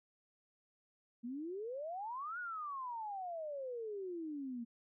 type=exponential two-way sweep; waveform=sine; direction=up then down; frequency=228.3 to 1480 to 228.3 Hz; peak=-40 dBFS; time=1.23-4.65 s; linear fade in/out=20 ms; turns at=2.39 s; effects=none